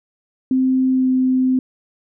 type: tone with pitch glide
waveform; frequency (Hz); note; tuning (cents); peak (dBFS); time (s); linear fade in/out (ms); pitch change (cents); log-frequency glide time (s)
sine; 260 to 257.9; C4 to C4; -11 to -25; -13; 0.51-1.59; 2; -14; 0.91-1.09
effects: none